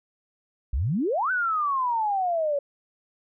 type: exponential two-way sweep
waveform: sine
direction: up then down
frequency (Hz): 54.1 to 1536 to 556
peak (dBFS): -22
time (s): 0.73-2.59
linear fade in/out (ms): 5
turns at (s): 1.31
effects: none